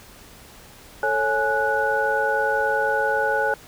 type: tone cluster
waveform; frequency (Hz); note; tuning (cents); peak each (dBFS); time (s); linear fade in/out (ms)
sine; 441.6 / 552 / 840 / 1474; A4 / C#5 / G#5 / F#6; +6 / -7 / +19 / -7; -26 / -25 / -24 / -23; 1.03-3.54; 2
effects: pink hiss -46 dBFS RMS until 3.67 s